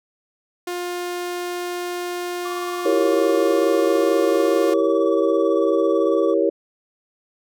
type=tone; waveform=sawtooth; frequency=354.1 Hz; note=F4; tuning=24 cents sharp; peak=-21 dBFS; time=0.67-4.74 s; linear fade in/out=5 ms
type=tone with tremolo; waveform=triangle; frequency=1146 Hz; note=D6; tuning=43 cents flat; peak=-26 dBFS; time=2.45-6.34 s; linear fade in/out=5 ms; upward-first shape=sine; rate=18 Hz; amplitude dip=60%
type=chord; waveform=sine; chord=E diminished seventh; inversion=none; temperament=equal; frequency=329.6 / 392 / 466.2 / 554.4 Hz; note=E4 / G4 / Bb4 / Db5; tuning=0 / 0 / 0 / 0 cents; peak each=-21 dBFS; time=2.85-6.5 s; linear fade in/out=10 ms
effects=none